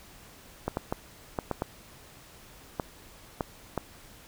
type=clicks; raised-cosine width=1 ms; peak=-14 dBFS; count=9; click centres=0.68 / 0.771 / 0.925 / 1.388 / 1.513 / 1.621 / 2.798 / 3.408 / 3.777 s; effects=pink hiss -52 dBFS RMS until 4.27 s